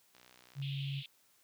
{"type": "click train", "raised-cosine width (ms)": 0.2, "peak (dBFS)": -40, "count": 30, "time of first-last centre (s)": [0.15, 0.616], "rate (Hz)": 62.2}
{"type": "tone", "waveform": "sine", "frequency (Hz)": 138.59, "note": "C#3", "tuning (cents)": 0, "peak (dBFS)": -35, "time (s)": [0.55, 1.03], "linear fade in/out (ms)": 50}
{"type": "band-pass noise", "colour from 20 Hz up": "pink", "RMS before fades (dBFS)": -48, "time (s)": [0.62, 1.06], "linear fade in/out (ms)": 2, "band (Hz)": [2700, 3600], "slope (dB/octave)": 48}
{"effects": ["white hiss -69 dBFS RMS until 1.43 s", "high-pass 80 Hz 12 dB/octave"]}